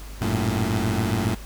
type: tone cluster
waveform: 20% pulse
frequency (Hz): 94.4 / 108.6 / 116.1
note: F#2 / A2 / A#2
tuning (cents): +35 / -22 / -7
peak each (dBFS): -21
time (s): 0.21-1.35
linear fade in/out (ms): 10
effects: added 50 Hz sine -36 dBFS peak until 1.45 s + pink hiss -44 dBFS RMS until 1.45 s